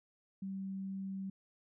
sine tone, 193 Hz, G3, 27 cents flat, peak -38 dBFS, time 0.42-1.3 s, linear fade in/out 5 ms, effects none

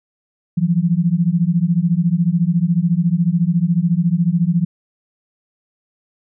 sine beating tone pair, 164.81 / 178.81 Hz, E3 / F3, 0 / +41 cents, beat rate 14 Hz, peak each -16 dBFS, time 0.57-4.65 s, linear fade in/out 10 ms, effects none

